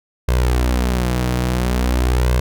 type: tone with flanger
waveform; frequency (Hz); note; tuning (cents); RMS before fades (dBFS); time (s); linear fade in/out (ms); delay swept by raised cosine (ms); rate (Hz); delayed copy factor
sawtooth; 61.74; B1; 0; -17; 0.28-2.4; 5; 1.9 to 6.4; 0.48; +0.6
effects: none